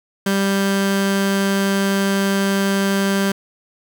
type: tone pair together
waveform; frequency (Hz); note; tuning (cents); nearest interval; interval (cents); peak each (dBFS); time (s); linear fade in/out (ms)
sawtooth; 196.5 / 786; G3 / G5; +4 / +4; 2 octaves; 2400; -12 / -21; 0.26-3.32; 5
effects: none